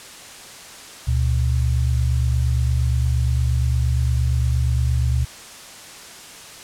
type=tone pair together; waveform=sine; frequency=71.29 / 119.9 Hz; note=C#2 / A#2; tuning=+49 / +49 cents; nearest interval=major sixth; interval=900 cents; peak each=-18 / -20 dBFS; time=1.07-5.25 s; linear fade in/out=10 ms; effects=white hiss -39 dBFS RMS until 6.63 s + low-pass 9000 Hz 12 dB/octave